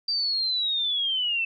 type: linear sweep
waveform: sine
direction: down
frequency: 4701 to 2637 Hz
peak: -23 dBFS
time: 0.08-1.45 s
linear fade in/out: 5 ms
effects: none